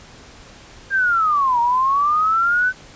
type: linear two-way sweep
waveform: sine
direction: down then up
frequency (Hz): 1615 to 932.3 to 1527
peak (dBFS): -14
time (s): 0.9-2.73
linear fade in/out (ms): 50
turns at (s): 1.6
effects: pink hiss -43 dBFS RMS until 2.95 s + resampled to 16000 Hz